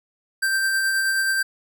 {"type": "tone with tremolo", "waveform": "square", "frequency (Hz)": 1568, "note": "G6", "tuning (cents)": 0, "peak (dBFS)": -19, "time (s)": [0.42, 1.43], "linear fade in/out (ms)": 10, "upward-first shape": "sine", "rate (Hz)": 9.4, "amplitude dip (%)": 25, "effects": []}